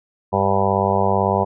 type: harmonic tone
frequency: 98 Hz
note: G2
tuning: in tune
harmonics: 1 / 2 / 4 / 5 / 6 / 7 / 8 / 9 / 10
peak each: -24 / -24 / -24 / -24 / -24 / -24 / -24 / -24 / -24 dBFS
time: 0.32-1.45 s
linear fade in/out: 20 ms
effects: none